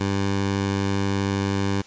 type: tone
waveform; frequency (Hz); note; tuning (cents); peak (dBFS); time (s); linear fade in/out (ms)
15% pulse; 98.6; G2; +11; -15; 0-1.82; 10
effects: white hiss -48 dBFS RMS until 1.86 s + resampled to 16000 Hz